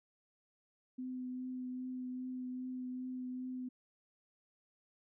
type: tone with vibrato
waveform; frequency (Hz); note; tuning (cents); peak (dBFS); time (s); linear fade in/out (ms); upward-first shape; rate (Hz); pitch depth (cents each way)
sine; 253.9; B3; +48; -39; 0.98-3.69; 10; triangle; 2.5; 15
effects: none